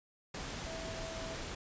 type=tone in noise; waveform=sine; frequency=653 Hz; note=E5; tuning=17 cents flat; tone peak=-44 dBFS; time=0.66-1.35 s; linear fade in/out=5 ms; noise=pink; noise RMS=-42 dBFS; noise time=0.34-1.55 s; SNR=-5 dB; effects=resampled to 16000 Hz